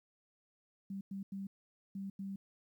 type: tone bursts at uneven times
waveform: sine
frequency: 195.5 Hz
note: G3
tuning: 4 cents flat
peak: -39 dBFS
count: 5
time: 0.9-1.01 / 1.11-1.23 / 1.32-1.47 / 1.95-2.1 / 2.19-2.36 s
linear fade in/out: 5 ms
effects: 12-bit